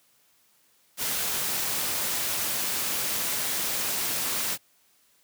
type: noise with amplitude modulation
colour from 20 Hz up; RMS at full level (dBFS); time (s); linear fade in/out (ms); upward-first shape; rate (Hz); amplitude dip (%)
white; -27; 0.97-4.58; 50; sine; 299; 30
effects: white hiss -64 dBFS RMS until 5.23 s + high-pass 80 Hz 12 dB/octave